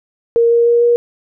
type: tone with pitch steps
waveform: sine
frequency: 466.2 / 469.4 / 472.7 / 476 Hz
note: A#4 / A#4 / A#4 / A#4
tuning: 0 / +12 / +24 / +36 cents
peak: -8 dBFS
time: 0.36-0.96 s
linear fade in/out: 0 ms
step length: 150 ms
effects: none